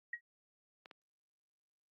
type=tone with exponential decay; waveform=sine; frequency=1900 Hz; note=A#6; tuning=33 cents sharp; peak=-34 dBFS; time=0.13-0.21 s; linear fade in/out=5 ms; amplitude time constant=16 ms
type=clicks; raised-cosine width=0.3 ms; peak=-36 dBFS; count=2; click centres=0.858 / 0.912 s
effects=high-pass 300 Hz 12 dB/octave + Opus 48 kbps